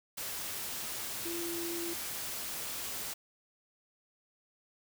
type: tone in noise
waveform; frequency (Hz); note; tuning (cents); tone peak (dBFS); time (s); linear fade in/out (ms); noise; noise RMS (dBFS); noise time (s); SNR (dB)
sine; 340.3; F4; -45; -37; 1.25-1.94; 10; white; -39; 0.17-3.14; -1
effects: none